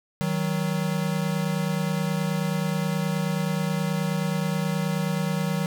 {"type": "tone pair together", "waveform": "square", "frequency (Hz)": [157.58, 187], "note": ["D#3", "F#3"], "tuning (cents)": [22, 19], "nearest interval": "minor third", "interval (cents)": 297, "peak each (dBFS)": -27, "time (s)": [0.21, 5.66], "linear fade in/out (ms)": 0, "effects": []}